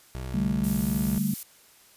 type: tone with pitch glide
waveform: 25% pulse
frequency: 64 to 64.97 Hz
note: C2 to C2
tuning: -38 to -12 cents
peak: -29 dBFS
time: 0.15-1.18 s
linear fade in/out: 0 ms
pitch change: +26 cents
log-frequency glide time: 0.74-0.81 s
type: chord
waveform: sine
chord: D suspended fourth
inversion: none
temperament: equal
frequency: 146.83 / 196 / 220 Hz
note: D3 / G3 / A3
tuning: 0 / 0 / 0 cents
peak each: -31 / -26 / -28 dBFS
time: 0.34-1.34 s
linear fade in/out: 5 ms
type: noise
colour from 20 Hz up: violet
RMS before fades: -34 dBFS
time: 0.64-1.43 s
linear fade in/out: 0 ms
effects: white hiss -56 dBFS RMS until 1.96 s + resampled to 32000 Hz